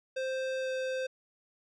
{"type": "tone with pitch glide", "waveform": "square", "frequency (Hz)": [523.3, 520], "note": ["C5", "C5"], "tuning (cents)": [0, -11], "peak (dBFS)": -32, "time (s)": [0.16, 1.07], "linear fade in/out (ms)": 10, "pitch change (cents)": -11, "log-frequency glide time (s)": [0.6, 0.7], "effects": ["low-pass 5000 Hz 12 dB/octave"]}